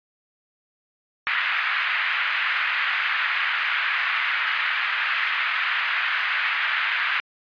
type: band-pass noise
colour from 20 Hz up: pink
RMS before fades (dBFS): -24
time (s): 1.27-7.2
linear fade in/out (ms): 0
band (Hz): 1400 to 2600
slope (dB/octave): 24
effects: resampled to 11025 Hz